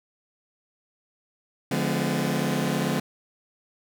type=chord; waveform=sawtooth; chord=D diminished seventh; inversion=none; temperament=just; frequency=146.83 / 176.2 / 211.4 / 253.7 Hz; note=D3 / F3 / Ab3 / Cb4; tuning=0 / +16 / +31 / +47 cents; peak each=-25 dBFS; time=1.71-3 s; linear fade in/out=5 ms; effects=none